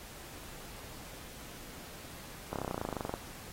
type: slowing click train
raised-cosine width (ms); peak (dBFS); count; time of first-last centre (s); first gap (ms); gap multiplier
1; -21; 18; 2.53-3.139; 28; 1.03
effects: pink hiss -49 dBFS RMS until 3.52 s + AAC 48 kbps